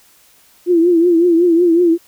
sine tone with vibrato, 342.1 Hz, F4, 36 cents flat, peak -8 dBFS, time 0.66-1.98 s, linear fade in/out 50 ms, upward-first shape triangle, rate 5.4 Hz, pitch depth 100 cents each way, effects white hiss -50 dBFS RMS until 2.07 s

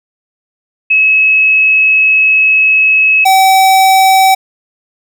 sine / square tone pair in turn, 2575 / 765.6 Hz, E7 / G5, -41 / -41 cents, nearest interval octave + major sixth, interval 2100 cents, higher first, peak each -5 dBFS, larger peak neither, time 0.9-3.25 / 3.25-4.35 s, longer first, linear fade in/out 10 ms, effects none

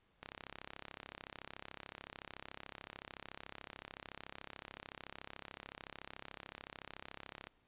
click train, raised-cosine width 0.3 ms, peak -30 dBFS, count 245, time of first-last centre 0.23-7.47 s, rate 33.7 Hz, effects pink hiss -74 dBFS RMS until 7.67 s + resampled to 8000 Hz

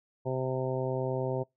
harmonic tone, 130.1 Hz, C3, 9 cents flat, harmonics 1 / 2 / 3 / 4 / 5 / 6 / 7, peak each -33 / -40 / -34 / -35 / -38 / -45 / -41 dBFS, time 0.25-1.44 s, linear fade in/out 20 ms, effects noise-tail reverb RT60 0.2 s tail -25 dB re dry

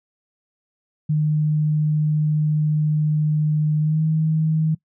sine tone with pitch glide, 152.4 to 157.59 Hz, D#3 to D#3, -36 to +22 cents, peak -16 dBFS, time 1.09-4.75 s, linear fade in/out 10 ms, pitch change +58 cents, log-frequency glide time 3.8-4.02 s, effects noise-tail reverb RT60 0.1 s tail -22 dB re dry

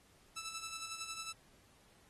10% pulse tone with tremolo, 1318.5 Hz, E6, in tune, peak -33 dBFS, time 0.36-1.33 s, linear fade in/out 10 ms, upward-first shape sine, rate 11 Hz, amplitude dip 60%, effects pink hiss -67 dBFS RMS until 2.09 s + AAC 32 kbps

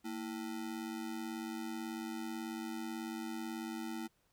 square ring-modulated tone, 277.2 Hz, C#4, in tune, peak -37 dBFS, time 0.04-4.08 s, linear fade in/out 20 ms, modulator 49.1 Hz, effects pink hiss -75 dBFS RMS until 4.32 s

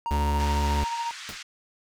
triangle tone with tremolo, 932.3 Hz, A#5, in tune, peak -24 dBFS, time 0.06-1.11 s, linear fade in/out 0 ms, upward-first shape sine, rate 14 Hz, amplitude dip 40%
45% pulse tone with vibrato, 72.6 Hz, D2, 19 cents flat, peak -23 dBFS, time 0.11-0.84 s, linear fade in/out 0 ms, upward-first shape triangle, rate 14 Hz, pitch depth 8 cents each way
pink band-pass noise, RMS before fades -40 dBFS, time 0.39-1.43 s, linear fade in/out 10 ms, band 1400 to 6900 Hz, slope 24 dB/octave
pink noise with exponential decay, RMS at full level -33 dBFS, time 1.29-1.4 s, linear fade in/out 1 ms, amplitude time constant 23 ms
effects none

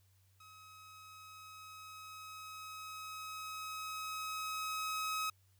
sawtooth tone with level ramp, 1274 Hz, D#6, 41 cents sharp, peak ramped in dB -52 to -31 dBFS, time 0.4-5.3 s, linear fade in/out 5 ms, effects added 95 Hz sine -67 dBFS peak until 5.59 s + white hiss -75 dBFS RMS until 5.59 s

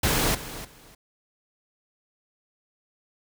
pink noise with echo, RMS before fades -23 dBFS, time 0.03-0.35 s, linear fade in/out 5 ms, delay 300 ms, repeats 2, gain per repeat -14 dB, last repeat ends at 0.95 s, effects none

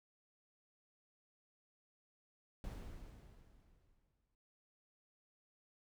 brown noise with exponential decay, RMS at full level -44 dBFS, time 2.64-4.35 s, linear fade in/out 1 ms, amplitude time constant 370 ms, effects none

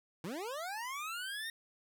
25% pulse linear sweep, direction up, 146.83 to 1864.7 Hz, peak -35 dBFS, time 0.24-1.5 s, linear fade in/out 2 ms, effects none

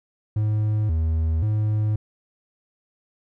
triangle tone with vibrato, 92.5 Hz, F#2, in tune, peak -17 dBFS, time 0.36-1.96 s, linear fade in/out 5 ms, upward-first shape square, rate 0.94 Hz, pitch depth 250 cents each way, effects none

